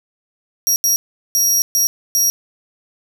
sawtooth tone bursts at uneven times, 5670 Hz, F8, 25 cents sharp, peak -10 dBFS, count 5, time 0.67-0.76 / 0.84-0.96 / 1.35-1.62 / 1.75-1.87 / 2.15-2.3 s, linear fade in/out 0 ms, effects none

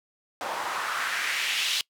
white noise with band-pass filter sweep, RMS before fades -29 dBFS, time 0.41-1.81 s, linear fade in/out 0 ms, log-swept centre 750 to 3500 Hz, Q 2.2, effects noise-tail reverb RT60 0.1 s tail -24 dB re dry

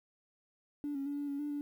triangle tone with pitch steps, 290.9 / 275.3 / 286.3 / 287.9 / 281.2 / 293.7 / 289.4 Hz, D4 / C#4 / D4 / D4 / C#4 / D4 / D4, -16 / -12 / -44 / -34 / +25 / 0 / -25 cents, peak -31 dBFS, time 0.84-1.61 s, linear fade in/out 0 ms, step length 110 ms, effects tanh soft clip ceiling -32 dBFS + 11-bit

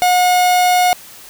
45% pulse tone, 723 Hz, F#5, 40 cents flat, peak -10 dBFS, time 0.02-0.93 s, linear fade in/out 0 ms, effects white hiss -38 dBFS RMS until 1.29 s

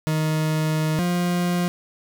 40% pulse tone pair in turn, 156.1 / 176.3 Hz, D#3 / F3, +6 / +17 cents, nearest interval major second, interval 211 cents, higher second, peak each -19 dBFS, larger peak neither, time 0.07-0.99 / 0.99-1.68 s, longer first, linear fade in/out 0 ms, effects none

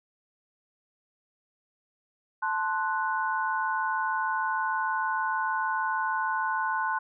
sine chord, F# diminished, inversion first, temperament equal, 880 / 1046.5 / 1480 Hz, A5 / C6 / F#6, 0 / 0 / 0 cents, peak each -30 dBFS, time 2.42-6.99 s, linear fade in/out 10 ms, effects none

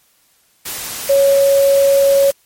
sine tone in noise, 554.4 Hz, C#5, in tune, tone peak -8 dBFS, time 1.09-2.31 s, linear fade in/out 10 ms, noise white, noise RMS -25 dBFS, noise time 0.65-2.32 s, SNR +14 dB, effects white hiss -56 dBFS RMS until 2.45 s + MP3 64 kbps

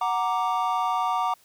triangle chord, Gb augmented, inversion none, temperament equal, 740 / 932.3 / 1174.7 Hz, Gb5 / Bb5 / D6, 0 / 0 / 0 cents, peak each -25 dBFS, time 0.01-1.34 s, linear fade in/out 5 ms, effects white hiss -59 dBFS RMS until 1.44 s

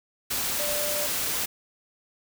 sine tone in noise, 590 Hz, D5, 8 cents sharp, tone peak -31 dBFS, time 0.59-1.07 s, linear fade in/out 10 ms, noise white, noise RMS -28 dBFS, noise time 0.3-1.46 s, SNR -6 dB, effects none

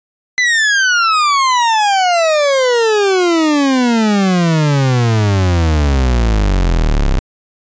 40% pulse exponential sweep, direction down, 2029 to 31.88 Hz, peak -9 dBFS, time 0.38-7.19 s, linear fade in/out 0 ms, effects resampled to 16000 Hz

